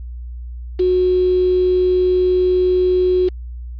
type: tone with quantisation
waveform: sine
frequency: 365.6 Hz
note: F#4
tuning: 21 cents flat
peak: -12 dBFS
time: 0.79-3.29 s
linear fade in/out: 10 ms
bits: 5
effects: added 60 Hz sine -27 dBFS peak until 3.79 s + resampled to 11025 Hz